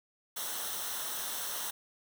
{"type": "noise with comb filter", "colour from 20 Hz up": "white", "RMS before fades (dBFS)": -37, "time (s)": [0.36, 1.71], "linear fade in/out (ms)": 10, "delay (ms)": 0.42, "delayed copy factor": -0.65, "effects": []}